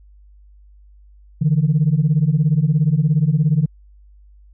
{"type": "beating tone pair", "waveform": "sine", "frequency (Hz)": [144.3, 161.3], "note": ["D3", "E3"], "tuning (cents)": [-30, -37], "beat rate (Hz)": 17, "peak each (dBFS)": [-15, -15], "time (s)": [1.41, 3.66], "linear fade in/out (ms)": 10, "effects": ["tanh soft clip ceiling -7 dBFS", "added 50 Hz sine -44 dBFS peak until 4.53 s"]}